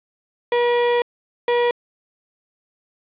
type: tone bursts at uneven times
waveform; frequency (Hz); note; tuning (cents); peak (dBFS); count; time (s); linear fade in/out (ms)
35% pulse; 480.8; B4; -46; -14; 2; 0.52-1.02 / 1.48-1.71; 2
effects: resampled to 8000 Hz + 7-bit